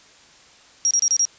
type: tone bursts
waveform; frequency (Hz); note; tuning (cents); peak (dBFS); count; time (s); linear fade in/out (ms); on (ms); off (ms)
sine; 5650; F8; +19; -15; 5; 0.85-1.252; 0; 58; 28
effects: white hiss -50 dBFS RMS until 1.38 s + resampled to 16000 Hz